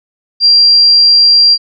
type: tone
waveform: sine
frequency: 4747 Hz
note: D8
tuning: 18 cents sharp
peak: -3 dBFS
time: 0.4-1.58 s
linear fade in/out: 50 ms
effects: none